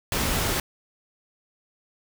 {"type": "noise", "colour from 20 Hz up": "pink", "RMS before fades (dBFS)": -25, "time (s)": [0.12, 0.6], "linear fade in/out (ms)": 2, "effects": []}